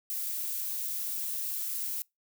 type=noise; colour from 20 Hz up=violet; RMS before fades=-34 dBFS; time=0.1-2.02 s; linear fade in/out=0 ms; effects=noise-tail reverb RT60 0.2 s tail -25 dB re dry